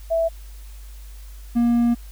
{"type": "tone pair in turn", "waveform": ["sine", "triangle"], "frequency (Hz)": [659.3, 237], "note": ["E5", "A#3"], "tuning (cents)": [0, 29], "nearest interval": "octave + tritone", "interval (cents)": 1771, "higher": "first", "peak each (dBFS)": [-17, -13], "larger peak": "second", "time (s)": [[0.1, 0.29], [1.55, 1.95]], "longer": "second", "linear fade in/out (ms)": 20, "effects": ["added 50 Hz sine -36 dBFS peak until 2.11 s", "white hiss -51 dBFS RMS until 2.11 s"]}